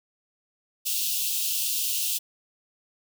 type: high-pass noise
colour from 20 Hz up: white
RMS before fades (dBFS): -27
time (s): 0.85-2.19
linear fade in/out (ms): 20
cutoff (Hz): 2600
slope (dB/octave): 96
effects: none